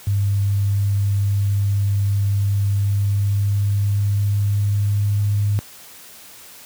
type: tone with pitch glide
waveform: sine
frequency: 100.3 to 102.7 Hz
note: G2 to G#2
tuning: +40 to -19 cents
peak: -15 dBFS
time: 0.07-5.59 s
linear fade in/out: 0 ms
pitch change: +41 cents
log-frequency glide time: 2.73-5.44 s
effects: white hiss -42 dBFS RMS until 6.65 s + high-pass 60 Hz 12 dB/octave